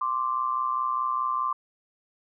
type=tone pair together; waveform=sine; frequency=1046.5 / 1171.3 Hz; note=C6 / D6; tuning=0 / -5 cents; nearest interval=major second; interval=195 cents; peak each=-27 dBFS; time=0.01-1.53 s; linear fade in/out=5 ms; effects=none